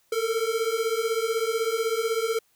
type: beating tone pair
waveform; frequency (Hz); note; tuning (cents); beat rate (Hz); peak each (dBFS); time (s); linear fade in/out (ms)
square; 442.5 / 458.5; A4 / A#4; +10 / -29; 16; -28 / -27; 0.12-2.39; 5
effects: white hiss -66 dBFS RMS until 2.55 s